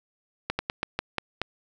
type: slowing click train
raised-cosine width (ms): 0.3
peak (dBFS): -10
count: 7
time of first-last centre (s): 0.5-1.416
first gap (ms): 90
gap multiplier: 1.21
effects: none